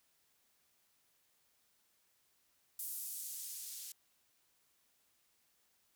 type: noise with band-pass filter sweep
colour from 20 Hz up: violet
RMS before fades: -45 dBFS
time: 2.79-3.92 s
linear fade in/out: 2 ms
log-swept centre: 11000 to 4500 Hz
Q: 0.75
effects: white hiss -75 dBFS RMS until 5.95 s